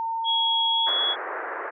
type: tone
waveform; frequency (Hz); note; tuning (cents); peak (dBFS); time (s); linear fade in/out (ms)
sine; 908; A#5; -46; -25; 0-0.89; 0
type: tone with pitch glide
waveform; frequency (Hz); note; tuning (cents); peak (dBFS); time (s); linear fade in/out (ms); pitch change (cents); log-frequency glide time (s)
sine; 3322 to 3359; G#7 to G#7; 0 to +19; -21; 0.24-1.16; 50; +19; 0.71-0.91
type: band-pass noise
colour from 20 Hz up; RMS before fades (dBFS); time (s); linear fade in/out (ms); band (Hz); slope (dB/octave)
white; -32; 0.86-1.71; 20; 350 to 1800; 48
effects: none